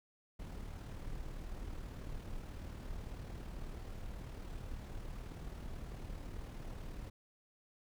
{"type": "noise with amplitude modulation", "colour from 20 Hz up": "brown", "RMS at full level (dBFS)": -43, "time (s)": [0.39, 7.1], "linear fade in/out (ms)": 10, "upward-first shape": "sine", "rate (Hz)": 38.2, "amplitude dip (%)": 40, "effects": []}